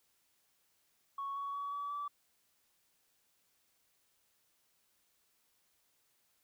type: tone with pitch steps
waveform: sine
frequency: 1108.7 / 1120.3 / 1132 / 1143.8 / 1155.8 Hz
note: C#6 / C#6 / C#6 / D6 / D6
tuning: 0 / +18 / +36 / -46 / -28 cents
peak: -36 dBFS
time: 1.18-2.08 s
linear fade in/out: 5 ms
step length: 180 ms
effects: tanh soft clip ceiling -33 dBFS + white hiss -75 dBFS RMS until 6.43 s